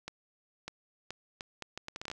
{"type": "accelerating click train", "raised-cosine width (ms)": 0.2, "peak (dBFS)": -22, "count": 13, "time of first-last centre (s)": [0.08, 2.115], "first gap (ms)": 600, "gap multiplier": 0.71, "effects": []}